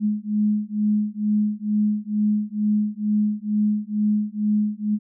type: beating tone pair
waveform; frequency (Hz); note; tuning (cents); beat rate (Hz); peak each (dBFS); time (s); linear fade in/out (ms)
sine; 209.3 / 211.5; G#3 / G#3; +14 / +32; 2.2; -22; 0-4.99; 50
effects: none